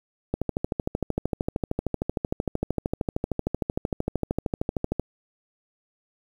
click train, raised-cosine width 2 ms, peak -11 dBFS, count 62, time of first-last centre 0.34-4.996 s, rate 13.1 Hz, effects 8-bit

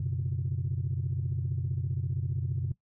sine chord, F# suspended fourth, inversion none, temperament equal, 92.5 / 123.47 / 138.59 Hz, F#2 / B2 / C#3, 0 / 0 / 0 cents, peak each -32 dBFS, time 0-2.72 s, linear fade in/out 5 ms, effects noise-tail reverb RT60 0.1 s tail -18 dB re dry + tanh soft clip ceiling -22 dBFS

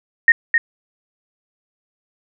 sine tone with echo, 1855 Hz, A#6, 9 cents flat, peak -6 dBFS, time 0.28-0.32 s, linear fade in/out 2 ms, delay 260 ms, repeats 1, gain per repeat -5 dB, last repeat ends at 0.58 s, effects none

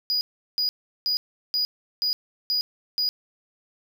triangle tone bursts, 4915 Hz, D#8, 22 cents flat, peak -20 dBFS, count 7, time 0.1-3.09 s, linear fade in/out 0 ms, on 110 ms, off 370 ms, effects none

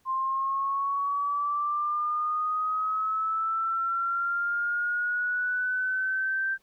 sine linear sweep, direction up, 1046.5 to 1571 Hz, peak -25 dBFS, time 0.05-6.58 s, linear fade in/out 50 ms, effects pink hiss -68 dBFS RMS until 6.62 s

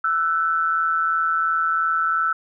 sine tone pair together, 1330.1 / 1493 Hz, E6 / F#6, +15 / +15 cents, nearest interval major second, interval 200 cents, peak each -19 / -24 dBFS, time 0.04-2.33 s, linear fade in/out 5 ms, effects none

